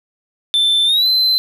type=tone with pitch glide; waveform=triangle; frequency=3542 to 4069 Hz; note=A7 to C8; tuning=+11 to -49 cents; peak=-10 dBFS; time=0.54-1.38 s; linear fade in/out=0 ms; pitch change=+240 cents; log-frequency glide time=0.85-1.07 s; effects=none